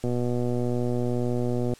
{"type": "click train", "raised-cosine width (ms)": 2, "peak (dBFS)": -15, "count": 208, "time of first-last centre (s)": [0.04, 1.737], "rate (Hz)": 122, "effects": ["white hiss -52 dBFS RMS until 1.79 s", "low-pass 9000 Hz 12 dB/octave"]}